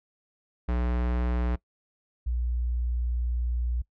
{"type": "tone pair in turn", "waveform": ["square", "sine"], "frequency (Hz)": [60.6, 60.04], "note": ["B1", "B1"], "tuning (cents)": [-32, -48], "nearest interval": "unison", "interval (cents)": 16, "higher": "first", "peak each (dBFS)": -25, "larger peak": "neither", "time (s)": [[0.68, 1.56], [2.26, 3.82]], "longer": "second", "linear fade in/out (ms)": 10, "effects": ["noise-tail reverb RT60 0.1 s tail -21 dB re dry", "low-pass 2000 Hz 12 dB/octave"]}